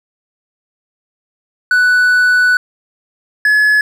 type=tone pair in turn; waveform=triangle; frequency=1486 / 1703.2 Hz; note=F#6 / G#6; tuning=+7 / +43 cents; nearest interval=major second; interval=236 cents; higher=second; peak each=-6 dBFS; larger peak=neither; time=1.71-2.57 / 3.45-3.81 s; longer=first; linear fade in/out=2 ms; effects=none